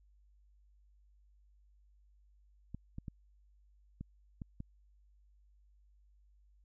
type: clicks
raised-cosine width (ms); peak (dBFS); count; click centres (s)
5; -30; 6; 2.746 / 2.984 / 3.082 / 4.01 / 4.418 / 4.604
effects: added 50 Hz sine -63 dBFS peak until 6.64 s